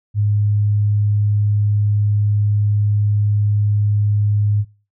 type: tone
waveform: sine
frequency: 103.83 Hz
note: G#2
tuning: in tune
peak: -13 dBFS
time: 0.14-4.65 s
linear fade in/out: 50 ms
effects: noise-tail reverb RT60 0.4 s tail -26 dB re dry